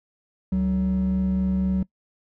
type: tone pair together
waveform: triangle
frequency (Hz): 70.74 / 188.3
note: C#2 / F#3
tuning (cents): +36 / +31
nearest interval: octave + perfect fourth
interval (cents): 1695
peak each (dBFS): -25 / -17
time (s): 0.52-1.83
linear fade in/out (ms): 5
effects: noise-tail reverb RT60 0.1 s tail -23 dB re dry + tanh soft clip ceiling -16 dBFS